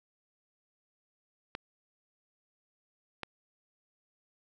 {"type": "clicks", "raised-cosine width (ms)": 0.3, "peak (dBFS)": [-20, -20], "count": 2, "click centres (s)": [1.551, 3.233], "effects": []}